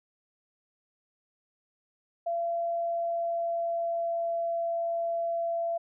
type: tone with pitch glide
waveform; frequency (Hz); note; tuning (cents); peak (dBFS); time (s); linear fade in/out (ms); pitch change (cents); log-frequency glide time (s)
sine; 680 to 675.3; F5 to E5; -46 to +42; -27; 2.26-5.78; 10; -12; 2.73-4.34
effects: none